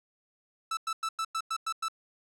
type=tone bursts; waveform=45% pulse; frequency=1318.5 Hz; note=E6; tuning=in tune; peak=-29 dBFS; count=8; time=0.71-1.884 s; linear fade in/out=5 ms; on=61 ms; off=98 ms; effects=low-pass 10000 Hz 12 dB/octave